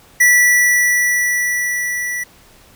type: tone with level ramp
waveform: square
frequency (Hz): 1957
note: B6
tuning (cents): -16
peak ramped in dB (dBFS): -8 to -21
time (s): 0.2-2.24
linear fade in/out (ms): 10
effects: pink hiss -47 dBFS RMS until 2.75 s